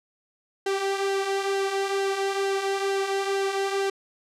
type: tone with flanger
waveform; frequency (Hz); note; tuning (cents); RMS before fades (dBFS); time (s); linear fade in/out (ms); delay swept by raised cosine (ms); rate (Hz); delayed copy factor
sawtooth; 392; G4; 0; -26; 0.66-3.9; 5; 0.84 to 3.44; 2.2; -0.5
effects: low-pass 8000 Hz 12 dB/octave